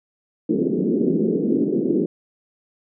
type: band-pass noise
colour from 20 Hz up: white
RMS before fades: -20 dBFS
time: 0.49-2.06 s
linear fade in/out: 5 ms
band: 170 to 420 Hz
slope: 48 dB/octave
effects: none